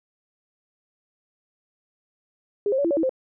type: tone with pitch steps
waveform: sine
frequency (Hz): 409.1 / 529 / 568 / 336.8 / 566 / 325 / 521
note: G#4 / C5 / C#5 / E4 / C#5 / E4 / C5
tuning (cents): -26 / +19 / +42 / +37 / +36 / -24 / -7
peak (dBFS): -19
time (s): 2.66-3.094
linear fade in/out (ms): 2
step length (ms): 62
effects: none